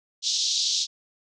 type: band-pass noise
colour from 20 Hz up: pink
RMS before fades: -25 dBFS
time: 0.22-0.87 s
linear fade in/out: 50 ms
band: 3500 to 6400 Hz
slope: 48 dB/octave
effects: none